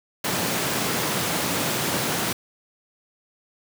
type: high-pass noise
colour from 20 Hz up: pink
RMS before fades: -25 dBFS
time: 0.24-2.33 s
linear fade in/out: 5 ms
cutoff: 120 Hz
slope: 24 dB/octave
effects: none